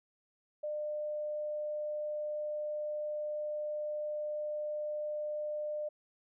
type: tone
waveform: sine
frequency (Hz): 601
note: D5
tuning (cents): +40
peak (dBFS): -34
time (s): 0.63-5.89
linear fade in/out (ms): 10
effects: none